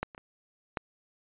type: clicks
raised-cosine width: 0.5 ms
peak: -15 / -30 / -30 / -15 dBFS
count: 4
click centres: 0.03 / 0.148 / 0.179 / 0.772 s
effects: resampled to 8000 Hz